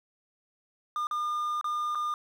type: tone with dropouts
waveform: triangle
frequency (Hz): 1209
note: D6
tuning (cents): +50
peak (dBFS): -26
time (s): 0.96-2.14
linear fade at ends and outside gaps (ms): 1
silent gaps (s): 1.07-1.111 / 1.612-1.643 / 1.949-1.954
effects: 10-bit